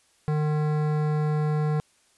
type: tone with hard clipping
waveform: sine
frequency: 151.7 Hz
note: D#3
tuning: 44 cents flat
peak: -24 dBFS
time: 0.28-1.8 s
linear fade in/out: 0 ms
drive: 16 dB
effects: white hiss -63 dBFS RMS until 2.17 s + resampled to 24000 Hz